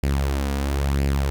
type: tone with flanger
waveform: sawtooth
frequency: 69.4 Hz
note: C#2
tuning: 3 cents sharp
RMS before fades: -22 dBFS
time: 0.03-1.3 s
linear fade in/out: 0 ms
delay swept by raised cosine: 0.4 to 4.2 ms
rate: 0.99 Hz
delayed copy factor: +0.55
effects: none